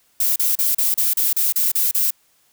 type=noise bursts; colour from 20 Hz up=violet; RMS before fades=-18 dBFS; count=10; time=0.2-2.106 s; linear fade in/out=5 ms; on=160 ms; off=34 ms; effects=white hiss -60 dBFS RMS until 2.52 s